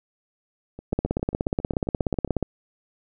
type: two click trains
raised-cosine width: 2 ms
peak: -24 / -9 dBFS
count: 12 / 26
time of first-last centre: 0.79-2.276 / 0.93-2.427 s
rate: 7.4 / 16.7 Hz
effects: none